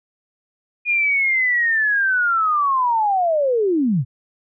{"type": "linear sweep", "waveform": "sine", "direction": "down", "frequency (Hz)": [2452, 110], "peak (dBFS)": -15, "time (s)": [0.85, 4.05], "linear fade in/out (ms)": 50, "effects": []}